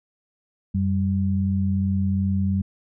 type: tone pair together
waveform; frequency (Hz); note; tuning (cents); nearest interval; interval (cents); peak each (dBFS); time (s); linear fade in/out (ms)
sine; 91.79 / 194.5; F#2 / G3; -13 / -13; octave + minor second; 1300; -22; 0.74-2.62; 10
effects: none